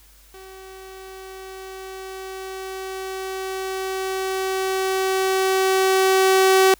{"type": "tone with level ramp", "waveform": "sawtooth", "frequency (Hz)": 380.7, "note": "F#4", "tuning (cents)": 49, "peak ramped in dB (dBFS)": [-36, -8], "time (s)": [0.34, 6.74], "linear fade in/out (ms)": 2, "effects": ["added 50 Hz sine -51 dBFS peak until 6.79 s", "white hiss -53 dBFS RMS until 6.79 s"]}